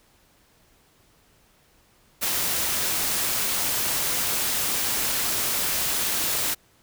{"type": "noise", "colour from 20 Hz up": "white", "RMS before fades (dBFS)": -25, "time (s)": [2.21, 6.55], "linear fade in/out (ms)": 20, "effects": ["pink hiss -60 dBFS RMS until 6.82 s"]}